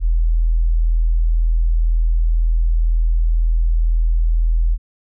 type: tone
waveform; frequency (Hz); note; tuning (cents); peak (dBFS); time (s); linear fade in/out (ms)
sine; 41; E1; -9; -12; 0-4.78; 50
effects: none